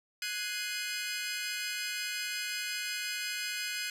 20% pulse chord, Ab dominant seventh, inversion third, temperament equal, 1480 / 1661.2 / 2093 / 2489 Hz, Gb6 / Ab6 / C7 / Eb7, 0 / 0 / 0 / 0 cents, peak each -34 / -38 / -35 / -33 dBFS, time 0.22-3.9 s, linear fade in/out 2 ms, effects resampled to 32000 Hz

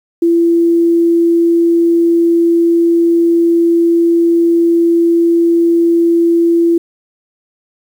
sine tone, 337.6 Hz, E4, 41 cents sharp, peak -7 dBFS, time 0.22-6.78 s, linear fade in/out 5 ms, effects 7-bit

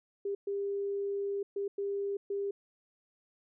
sine tone bursts at uneven times, 400 Hz, G4, 35 cents sharp, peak -31 dBFS, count 5, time 0.25-0.35 / 0.47-1.43 / 1.56-1.68 / 1.78-2.17 / 2.3-2.51 s, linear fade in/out 5 ms, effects none

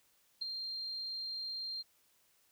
sine tone with ADSR envelope, 4186 Hz, C8, in tune, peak -31 dBFS, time 0.41-1.83 s, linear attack 13 ms, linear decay 4 ms, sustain -7 dB, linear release 24 ms, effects white hiss -71 dBFS RMS until 2.51 s

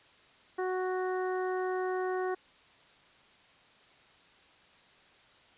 harmonic tone, 370 Hz, F#4, in tune, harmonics 1 / 2 / 3 / 4 / 5, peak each -31 / -37 / -41 / -43 / -45 dBFS, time 0.58-2.35 s, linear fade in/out 10 ms, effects white hiss -60 dBFS RMS until 5.57 s + resampled to 8000 Hz

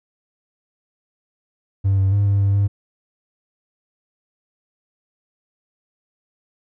triangle tone with pitch steps, 97.8 / 96.5 / 101.2 / 99.8 / 99.2 / 100.5 Hz, G2 / G2 / G#2 / G2 / G2 / G2, -4 / -27 / -44 / +32 / +21 / +44 cents, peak -11 dBFS, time 1.84-2.68 s, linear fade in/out 20 ms, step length 140 ms, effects tanh soft clip ceiling -9 dBFS

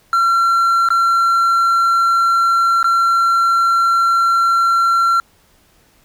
triangle tone with dropouts, 1363 Hz, F6, 43 cents flat, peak -9 dBFS, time 0.13-5.2 s, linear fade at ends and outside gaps 1 ms, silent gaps 0.888-0.904 / 2.829-2.843 s, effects pink hiss -54 dBFS RMS until 6.04 s

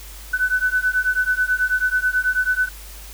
sine beating tone pair, 1497 / 1506.2 Hz, F#6 / F#6, +20 / +30 cents, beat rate 9.2 Hz, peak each -20 dBFS, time 0.33-2.69 s, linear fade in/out 10 ms, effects added 50 Hz sine -37 dBFS peak until 3.13 s + white hiss -41 dBFS RMS until 3.13 s

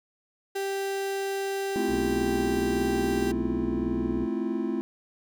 35% pulse tone, 392 Hz, G4, in tune, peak -26 dBFS, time 0.55-3.32 s, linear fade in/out 10 ms
triangle chord, F major seventh, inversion first, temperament just, 218.3 / 261.9 / 327.4 / 349.2 Hz, A3 / C4 / E4 / F4, -13 / +2 / -12 / 0 cents, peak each -30 dBFS, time 1.76-4.81 s, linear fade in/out 0 ms
harmonic tone, 61.2 Hz, B1, 15 cents flat, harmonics 1 / 2 / 3 / 4 / 5 / 6 / 7, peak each -36 / -40 / -41 / -35 / -43 / -43 / -42 dBFS, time 1.87-4.28 s, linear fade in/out 50 ms
effects none

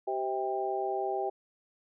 harmonic tone with a mistuned harmonic, 129.2 Hz, C3, 21 cents flat, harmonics 3 / 4 / 5 / 6, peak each -33 / -40 / -36 / -33 dBFS, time 0.07-1.3 s, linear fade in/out 10 ms, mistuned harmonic 6, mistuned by +38 cents, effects none

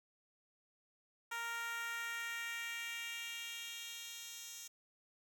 10% pulse tone with high-pass filter sweep, 465.2 Hz, A#4, 4 cents flat, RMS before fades -44 dBFS, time 1.31-4.68 s, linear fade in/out 10 ms, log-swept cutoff 1100 to 5000 Hz, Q 1.9, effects 10-bit

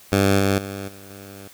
10% pulse tone with level steps, 98.3 Hz, G2, 5 cents sharp, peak -7 / -9 / -21 / -33 / -30 dBFS, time 0.12-1.48 s, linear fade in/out 5 ms, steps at 0.39 / 0.58 / 0.88 / 1.1 s, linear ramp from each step 5 ms, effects white hiss -48 dBFS RMS until 1.53 s

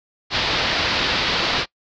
white low-pass noise, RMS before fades -21 dBFS, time 0.3-1.66 s, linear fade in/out 50 ms, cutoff 4800 Hz, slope 48 dB/octave, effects noise-tail reverb RT60 0.1 s tail -23 dB re dry

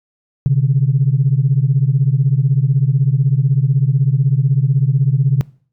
sine beating tone pair, 129.1 / 145.1 Hz, C3 / D3, -23 / -21 cents, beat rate 16 Hz, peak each -13 dBFS, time 0.46-5.41 s, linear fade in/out 0 ms, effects noise-tail reverb RT60 0.5 s tail -23 dB re dry + tanh soft clip ceiling -3 dBFS

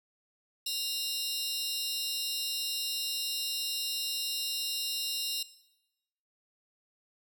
sawtooth tone cluster, 2805 / 3793 / 4087 / 5290 Hz, F7 / A#7 / C8 / E8, +7 / +29 / -41 / +5 cents, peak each -35 / -34 / -35 / -35 dBFS, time 0.66-5.43 s, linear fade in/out 5 ms, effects noise-tail reverb RT60 0.9 s tail -17 dB re dry

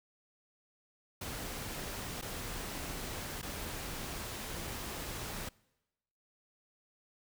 pink noise with dropouts, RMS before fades -41 dBFS, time 1.21-5.49 s, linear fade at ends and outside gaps 5 ms, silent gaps 2.214-2.223 / 3.417-3.427 s, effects noise-tail reverb RT60 1.0 s tail -24 dB re dry

